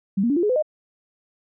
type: tone with pitch steps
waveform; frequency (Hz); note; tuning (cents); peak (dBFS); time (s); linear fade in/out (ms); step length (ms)
sine; 195.3 / 236.3 / 285.9 / 346 / 418.6 / 506.5 / 612.9; G3 / A#3 / D4 / F4 / G#4 / B4 / D#5; -6 / +24 / -46 / -16 / +14 / +44 / -26; -17; 0.17-0.625; 10; 65
effects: none